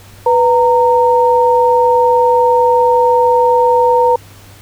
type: tone pair together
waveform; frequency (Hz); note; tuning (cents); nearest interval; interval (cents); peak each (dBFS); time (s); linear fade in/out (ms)
sine; 493.9 / 922.7; B4 / A#5; 0 / -18; major seventh; 1082; -10; 0.26-4.16; 5
effects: added 99 Hz sine -39 dBFS peak until 4.61 s + pink hiss -41 dBFS RMS until 4.61 s

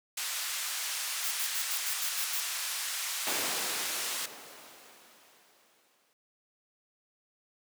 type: band-pass noise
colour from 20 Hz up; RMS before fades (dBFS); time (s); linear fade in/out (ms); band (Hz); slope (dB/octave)
white; -35; 0.17-4.26; 5; 1100 to 10000; 12
type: noise bursts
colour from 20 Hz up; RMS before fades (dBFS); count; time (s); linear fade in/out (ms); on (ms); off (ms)
blue; -34; 8; 1.24-2.4; 0; 68; 88
type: noise with exponential decay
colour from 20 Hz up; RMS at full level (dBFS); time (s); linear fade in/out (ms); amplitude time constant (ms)
pink; -30; 3.27-6.13; 0; 620
effects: high-pass 400 Hz 12 dB/octave

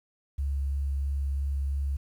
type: tone with vibrato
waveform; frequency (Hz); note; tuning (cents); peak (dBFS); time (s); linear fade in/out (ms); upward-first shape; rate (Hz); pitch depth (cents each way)
sine; 69.4; C#2; +3; -26; 0.38-1.97; 10; sine; 3; 11
effects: 10-bit

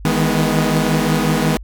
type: chord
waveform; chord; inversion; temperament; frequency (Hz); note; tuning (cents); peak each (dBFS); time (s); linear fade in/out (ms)
sawtooth; E major seventh; third; equal with one note detuned; 155.56 / 161.14 / 207.7 / 246.9; D#3 / E3 / G#3 / B3; 0 / -39 / 0 / 0; -16; 0.05-1.57; 0
effects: added 50 Hz sine -31 dBFS peak until 1.63 s

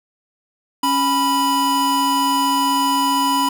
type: tone pair together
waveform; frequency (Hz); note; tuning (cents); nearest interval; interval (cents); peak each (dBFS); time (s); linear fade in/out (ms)
square; 275.9 / 987.8; C#4 / B5; -8 / 0; octave + minor seventh; 2208; -22 / -17; 0.83-3.49; 5
effects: none

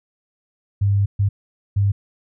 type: tone bursts at uneven times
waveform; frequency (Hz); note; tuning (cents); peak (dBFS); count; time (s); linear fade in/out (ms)
sine; 100; G2; +35; -14; 3; 0.81-1.06 / 1.19-1.29 / 1.76-1.92; 10
effects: none

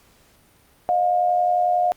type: tone pair together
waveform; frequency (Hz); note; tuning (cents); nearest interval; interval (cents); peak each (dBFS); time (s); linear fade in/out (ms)
sine; 622.3 / 713.4; D#5 / F5; 0 / +37; major second; 237; -24 / -17; 0.89-1.92; 0
effects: pink hiss -56 dBFS RMS until 1.96 s + Opus 48 kbps

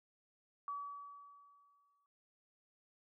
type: tone with exponential decay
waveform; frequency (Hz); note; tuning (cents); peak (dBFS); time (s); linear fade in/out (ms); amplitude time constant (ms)
sine; 1142; D6; -49; -38; 0.68-2.06; 1; 300
effects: none

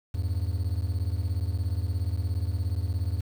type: beating tone pair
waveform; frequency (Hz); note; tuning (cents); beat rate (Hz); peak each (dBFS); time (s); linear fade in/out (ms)
triangle; 82.41 / 99.41; E2 / G2; 0 / +25; 17; -26 / -27; 0.14-3.21; 10
effects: 8-bit

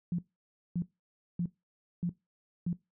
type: tone bursts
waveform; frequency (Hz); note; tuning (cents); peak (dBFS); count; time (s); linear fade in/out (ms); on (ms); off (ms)
sine; 174.61; F3; 0; -28; 5; 0.12-2.73; 2; 66; 570
effects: noise-tail reverb RT60 0.2 s tail -19 dB re dry

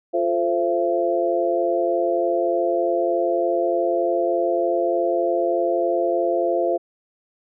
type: chord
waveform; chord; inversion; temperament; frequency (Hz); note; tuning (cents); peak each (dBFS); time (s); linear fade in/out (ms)
sine; F major seventh; none; equal with one note detuned; 349.2 / 440 / 523.3 / 676.2; F4 / A4 / C5 / E5; 0 / 0 / 0 / +44; -23 / -28 / -23 / -22; 0.13-6.78; 20
effects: none

